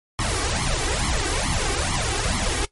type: noise with flanger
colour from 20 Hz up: pink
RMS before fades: -23 dBFS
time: 0.19-2.65 s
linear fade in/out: 0 ms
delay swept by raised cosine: 0.93 to 2.63 ms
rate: 2.3 Hz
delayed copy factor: +0.95
effects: noise-tail reverb RT60 0.1 s tail -18 dB re dry + MP3 48 kbps